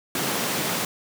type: high-pass noise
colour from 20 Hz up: pink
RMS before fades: -26 dBFS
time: 0.15-0.85 s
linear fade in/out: 2 ms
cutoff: 150 Hz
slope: 24 dB/octave
effects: none